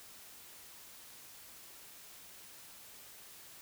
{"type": "silence", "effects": ["white hiss -54 dBFS RMS until 3.61 s"]}